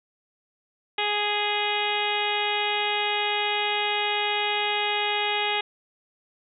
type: harmonic tone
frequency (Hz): 415.3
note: G#4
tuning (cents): 0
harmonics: 1 / 2 / 3 / 4 / 5 / 6 / 7 / 8 / 9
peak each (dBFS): -32 / -28 / -37 / -35 / -31 / -31 / -32 / -32 / -35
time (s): 0.98-5.61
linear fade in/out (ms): 5
effects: none